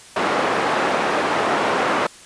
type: band-pass noise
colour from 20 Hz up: white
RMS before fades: -20 dBFS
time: 0.16-2.07 s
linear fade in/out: 5 ms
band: 260 to 1200 Hz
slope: 12 dB/octave
effects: white hiss -43 dBFS RMS until 2.25 s + resampled to 22050 Hz